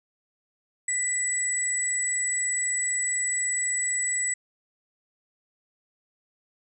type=tone pair together; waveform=sine; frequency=1984 / 7881 Hz; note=B6 / B8; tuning=+7 / -5 cents; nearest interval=2 octaves; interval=2388 cents; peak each=-30 / -25 dBFS; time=0.88-4.34 s; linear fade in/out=5 ms; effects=none